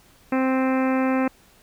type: harmonic tone with a mistuned harmonic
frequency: 261.6 Hz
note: C4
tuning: in tune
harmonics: 1 / 2 / 3 / 4 / 5 / 6 / 7 / 8 / 9 / 10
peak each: -20 / -26 / -30 / -32 / -34 / -36 / -37 / -38 / -39 / -40 dBFS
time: 0.32-1.28 s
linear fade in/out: 5 ms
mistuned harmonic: 9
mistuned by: +15 cents
effects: pink hiss -55 dBFS RMS until 1.62 s